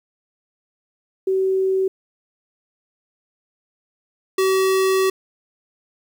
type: tone pair in turn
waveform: sine / square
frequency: 380.8 / 380.8 Hz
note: F#4 / F#4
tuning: +50 / +50 cents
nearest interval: unison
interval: 0 cents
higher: neither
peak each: -16 dBFS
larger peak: neither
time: 1.27-1.88 / 4.38-5.1 s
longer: second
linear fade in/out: 5 ms
effects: 9-bit